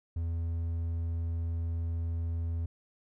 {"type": "tone", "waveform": "triangle", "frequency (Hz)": 83.4, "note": "E2", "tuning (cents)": 21, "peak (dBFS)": -28, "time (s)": [0.16, 2.66], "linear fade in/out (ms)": 5, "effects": []}